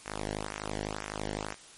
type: tone with flanger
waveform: sawtooth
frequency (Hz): 51.91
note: G#1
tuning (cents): 0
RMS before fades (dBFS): -37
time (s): 0.05-1.55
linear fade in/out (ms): 20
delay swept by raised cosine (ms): 0.22 to 0.83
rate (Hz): 2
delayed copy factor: -0.95
effects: white hiss -52 dBFS RMS until 1.77 s + MP3 48 kbps